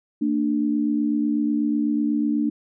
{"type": "tone pair together", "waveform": "sine", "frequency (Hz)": [227.4, 295.5], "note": ["A#3", "D4"], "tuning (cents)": [-43, 11], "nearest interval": "perfect fourth", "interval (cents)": 454, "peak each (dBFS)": [-23, -21], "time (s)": [0.21, 2.5], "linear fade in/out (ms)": 10, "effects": []}